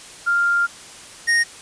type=tone pair in turn; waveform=sine / square; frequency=1396.9 / 1859.5 Hz; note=F6 / A#6; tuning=0 / -5 cents; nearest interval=perfect fourth; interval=495 cents; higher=second; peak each=-15 dBFS; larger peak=neither; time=0.26-0.67 / 1.27-1.44 s; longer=first; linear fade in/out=20 ms; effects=white hiss -40 dBFS RMS until 1.61 s + resampled to 22050 Hz